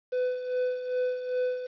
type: tone with tremolo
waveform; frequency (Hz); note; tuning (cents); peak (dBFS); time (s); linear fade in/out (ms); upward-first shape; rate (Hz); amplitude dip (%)
triangle; 502; B4; +28; -22; 0.12-1.67; 10; sine; 2.5; 65
effects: resampled to 11025 Hz + 9-bit